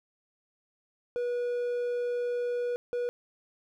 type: tone bursts at uneven times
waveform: triangle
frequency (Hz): 485.4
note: B4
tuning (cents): -30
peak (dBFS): -26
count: 2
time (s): 1.16-2.76 / 2.93-3.09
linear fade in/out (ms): 0
effects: none